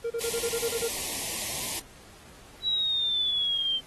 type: tone bursts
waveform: triangle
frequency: 465.6 Hz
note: A#4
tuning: 2 cents flat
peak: -25 dBFS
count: 9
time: 0.04-0.88 s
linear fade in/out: 10 ms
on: 64 ms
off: 33 ms
type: band-stop noise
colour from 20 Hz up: white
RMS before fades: -32 dBFS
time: 0.2-1.8 s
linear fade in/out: 10 ms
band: 1100 to 1800 Hz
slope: 96 dB/octave
type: exponential sweep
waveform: sine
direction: down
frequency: 3926 to 3111 Hz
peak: -24 dBFS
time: 2.62-3.81 s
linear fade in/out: 50 ms
effects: pink hiss -52 dBFS RMS until 3.86 s + AAC 32 kbps